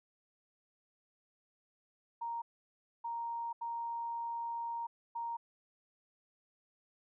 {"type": "tone bursts at uneven times", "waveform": "sine", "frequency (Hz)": 932.3, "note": "A#5", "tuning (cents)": 0, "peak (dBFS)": -36, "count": 4, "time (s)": [[2.21, 2.42], [3.04, 3.53], [3.61, 4.87], [5.15, 5.37]], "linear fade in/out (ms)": 10, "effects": []}